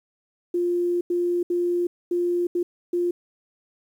sine tone bursts at uneven times, 350.4 Hz, F4, 6 cents sharp, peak -20 dBFS, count 6, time 0.54-1.01 / 1.1-1.43 / 1.5-1.87 / 2.11-2.47 / 2.55-2.63 / 2.93-3.11 s, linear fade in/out 5 ms, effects 9-bit

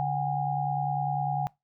sine tone cluster, 143.9 / 740 / 810 Hz, D3 / F#5 / G#5, -35 / 0 / -43 cents, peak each -30 dBFS, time 0-1.47 s, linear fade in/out 0 ms, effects noise-tail reverb RT60 0.2 s tail -23 dB re dry

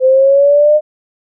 sine linear sweep, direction up, 513 to 611 Hz, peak -5 dBFS, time 0-0.81 s, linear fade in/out 50 ms, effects none

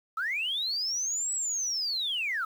sine linear two-way sweep, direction up then down, 1250 to 7902 to 1250 Hz, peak -27 dBFS, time 0.17-2.45 s, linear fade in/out 5 ms, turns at 1.33 s, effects tanh soft clip ceiling -23 dBFS + 9-bit

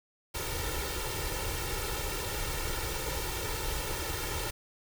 pink noise with comb filter, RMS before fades -34 dBFS, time 0.34-4.51 s, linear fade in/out 10 ms, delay 2.2 ms, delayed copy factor +0.8, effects none

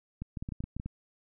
clicks, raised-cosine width 5 ms, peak -24 dBFS, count 10, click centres 0.22 / 0.372 / 0.425 / 0.489 / 0.522 / 0.605 / 0.64 / 0.766 / 0.799 / 0.86 s, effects none

